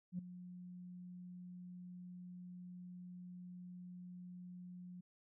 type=tone with ADSR envelope; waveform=sine; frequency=179.4 Hz; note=F3; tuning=47 cents sharp; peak=-36 dBFS; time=0.12-5.01 s; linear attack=68 ms; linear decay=6 ms; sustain=-13 dB; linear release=9 ms; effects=tanh soft clip ceiling -33 dBFS